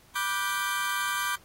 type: chord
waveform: sawtooth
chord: G major seventh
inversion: first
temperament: just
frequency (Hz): 980 / 1176 / 1470 / 1568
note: B5 / D6 / F#6 / G6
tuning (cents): -14 / +2 / -12 / 0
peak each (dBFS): -31 / -27 / -32 / -27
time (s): 0.15-1.36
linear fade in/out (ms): 10
effects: pink hiss -58 dBFS RMS until 1.44 s + AAC 48 kbps